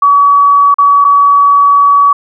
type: tone with dropouts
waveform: sine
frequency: 1136 Hz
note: C#6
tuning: 42 cents sharp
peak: -3 dBFS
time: 0.02-2.13 s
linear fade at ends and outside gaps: 5 ms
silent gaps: 0.743-0.784 / 1.044-1.048 s
effects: none